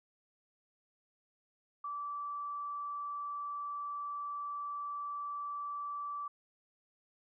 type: tone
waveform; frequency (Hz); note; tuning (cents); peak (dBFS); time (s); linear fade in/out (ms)
sine; 1160; D6; -22; -37; 1.84-6.28; 5
effects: none